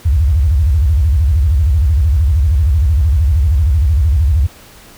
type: tone with vibrato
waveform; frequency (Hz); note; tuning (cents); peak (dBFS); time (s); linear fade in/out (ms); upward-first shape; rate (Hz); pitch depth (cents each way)
sine; 73; D2; -10; -8; 0.05-4.47; 10; square; 13; 250
effects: pink hiss -40 dBFS RMS until 4.97 s